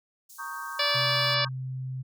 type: high-pass noise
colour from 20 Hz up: pink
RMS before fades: -49 dBFS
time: 0.29-1.35 s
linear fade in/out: 10 ms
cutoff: 5700 Hz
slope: 24 dB/octave
type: chord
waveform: sine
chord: Eb dominant seventh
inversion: second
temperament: equal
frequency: 932.3 / 1108.7 / 1244.5 / 1568 Hz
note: Bb5 / Db6 / Eb6 / G6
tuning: 0 / 0 / 0 / 0 cents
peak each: -41 / -38 / -41 / -38 dBFS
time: 0.38-1.49 s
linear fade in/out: 20 ms
type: harmonic tone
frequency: 580 Hz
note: D5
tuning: 22 cents flat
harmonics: 1 / 2 / 3 / 4 / 5 / 6 / 7 / 8 / 9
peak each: -32 / -32 / -32 / -32 / -32 / -32 / -32 / -32 / -32 dBFS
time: 0.79-1.45 s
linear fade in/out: 5 ms
type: tone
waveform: sine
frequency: 130 Hz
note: C3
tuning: 11 cents flat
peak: -31 dBFS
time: 0.94-2.03 s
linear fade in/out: 20 ms
effects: none